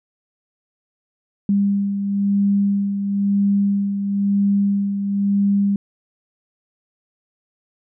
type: beating tone pair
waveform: sine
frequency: 200 / 201 Hz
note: G3 / G3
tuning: +35 / +44 cents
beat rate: 1 Hz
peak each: -16 / -25 dBFS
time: 1.49-5.76 s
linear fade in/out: 2 ms
effects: none